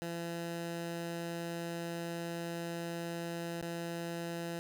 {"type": "tone with dropouts", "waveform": "15% pulse", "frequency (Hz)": 169.4, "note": "E3", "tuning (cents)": 48, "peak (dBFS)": -31, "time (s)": [0.02, 4.59], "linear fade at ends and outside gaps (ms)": 0, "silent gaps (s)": [3.615, 3.626], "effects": []}